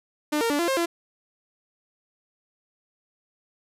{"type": "tone with pitch steps", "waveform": "sawtooth", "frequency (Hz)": [299.7, 461.4, 290.3, 342.1, 533, 340], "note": ["D4", "A#4", "D4", "F4", "C5", "F4"], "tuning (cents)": [35, -18, -20, -36, 32, -46], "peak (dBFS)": -18, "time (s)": [0.32, 0.86], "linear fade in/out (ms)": 10, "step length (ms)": 90, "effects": ["resampled to 32000 Hz"]}